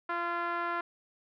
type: tone with low-pass filter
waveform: 5% pulse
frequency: 344.1 Hz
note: F4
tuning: 26 cents flat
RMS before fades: -33 dBFS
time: 0.09-0.81 s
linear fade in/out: 5 ms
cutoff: 1300 Hz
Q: 2.3
effects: none